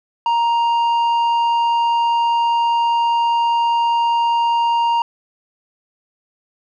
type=tone with tanh clipping; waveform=sine; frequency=935 Hz; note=A#5; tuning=5 cents sharp; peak=-15 dBFS; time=0.26-5.02 s; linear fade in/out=2 ms; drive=7 dB; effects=none